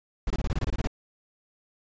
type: noise bursts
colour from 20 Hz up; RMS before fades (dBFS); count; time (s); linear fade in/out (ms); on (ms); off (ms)
brown; -26; 11; 0.27-0.873; 2; 33; 24
effects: resampled to 16000 Hz